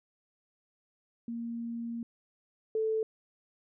sine tone pair in turn, 233.1 / 439.8 Hz, A#3 / A4, 0 / -1 cents, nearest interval major seventh, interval 1099 cents, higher second, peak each -34 / -27 dBFS, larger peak second, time 1.28-2.03 / 2.75-3.03 s, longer first, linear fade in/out 2 ms, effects none

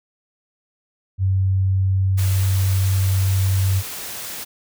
sine tone with pitch glide, 95.3 to 95.85 Hz, G2 to G2, -48 to -38 cents, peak -15 dBFS, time 1.18-3.83 s, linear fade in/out 50 ms, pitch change +10 cents, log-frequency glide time 1.72-2.95 s
white noise, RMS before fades -31 dBFS, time 2.17-4.45 s, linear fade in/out 20 ms
effects none

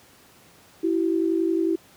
sine tone pair together, 329.6 / 380.7 Hz, E4 / F#4, 0 / +49 cents, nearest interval major second, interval 249 cents, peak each -21 / -25 dBFS, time 0.83-1.76 s, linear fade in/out 10 ms, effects pink hiss -53 dBFS RMS until 1.96 s + high-pass 100 Hz 12 dB/octave

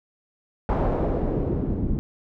pink noise with low-pass filter sweep, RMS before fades -24 dBFS, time 0.69-1.99 s, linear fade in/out 0 ms, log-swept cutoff 850 to 230 Hz, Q 1.4, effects none

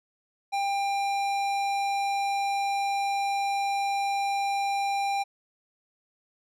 sine tone with tanh clipping, 796 Hz, G5, 26 cents sharp, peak -27 dBFS, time 0.52-5.24 s, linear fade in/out 20 ms, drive 17 dB, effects none

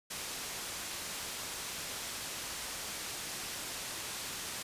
white low-pass noise, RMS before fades -41 dBFS, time 0.1-4.63 s, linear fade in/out 10 ms, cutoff 8900 Hz, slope 12 dB/octave, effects resampled to 32000 Hz

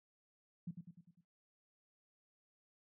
sine tone with echo, 173.1 Hz, F3, 15 cents flat, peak -39 dBFS, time 0.67-0.71 s, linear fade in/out 5 ms, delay 100 ms, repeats 5, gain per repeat -5 dB, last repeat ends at 1.21 s, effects noise-tail reverb RT60 0.2 s tail -18 dB re dry + high-pass 100 Hz 12 dB/octave

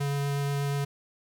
square tone with vibrato, 141.4 Hz, C#3, 35 cents sharp, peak -27 dBFS, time 0-0.85 s, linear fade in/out 10 ms, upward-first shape triangle, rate 8.3 Hz, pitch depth 9 cents each way, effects 10-bit

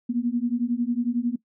sine beating tone pair, 234.3 / 245.3 Hz, A#3 / B3, +9 / -12 cents, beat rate 11 Hz, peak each -25 dBFS, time 0.09-1.36 s, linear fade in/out 10 ms, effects noise-tail reverb RT60 0.1 s tail -19 dB re dry

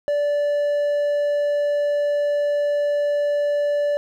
triangle tone, 582 Hz, D5, 16 cents flat, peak -16 dBFS, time 0.08-3.97 s, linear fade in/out 0 ms, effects none

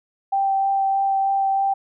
sine tone with vibrato, 782 Hz, G5, 4 cents flat, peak -17 dBFS, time 0.32-1.74 s, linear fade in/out 10 ms, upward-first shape sine, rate 3.2 Hz, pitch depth 9 cents each way, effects none

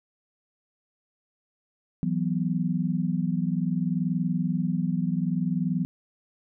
sine chord, E suspended second, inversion none, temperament just, 164.81 / 185.42 / 247.2 Hz, E3 / F#3 / B3, 0 / +4 / +2 cents, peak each -27 / -27 / -30 dBFS, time 2.03-5.85 s, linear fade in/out 0 ms, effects none

